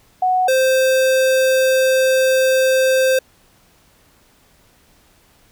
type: tone pair in turn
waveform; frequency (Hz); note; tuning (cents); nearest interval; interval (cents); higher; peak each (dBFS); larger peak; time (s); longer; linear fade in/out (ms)
sine / square; 739 / 522.6; F#5 / C5; -2 / -2; tritone; 600; first; -13; neither; 0.22-0.48 / 0.48-3.19; second; 5
effects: pink hiss -54 dBFS RMS until 5.51 s